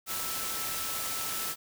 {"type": "tone in noise", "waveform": "sine", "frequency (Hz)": 1318.5, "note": "E6", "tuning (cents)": 0, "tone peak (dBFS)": -42, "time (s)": [0.06, 1.56], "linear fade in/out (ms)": 50, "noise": "white", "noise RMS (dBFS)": -34, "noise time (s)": [0.06, 1.56], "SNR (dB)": -11, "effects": []}